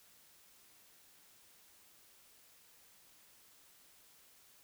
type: silence
effects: white hiss -64 dBFS RMS until 4.63 s